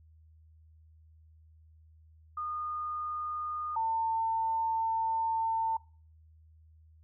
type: tone pair in turn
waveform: sine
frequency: 1224 / 899.2 Hz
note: D#6 / A5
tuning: -29 / +37 cents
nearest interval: perfect fourth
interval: 534 cents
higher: first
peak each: -33 / -27 dBFS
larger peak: second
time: 2.37-3.76 / 3.76-5.77 s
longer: second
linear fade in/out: 5 ms
effects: noise-tail reverb RT60 0.4 s tail -22 dB re dry + added 79 Hz sine -56 dBFS peak until 7.03 s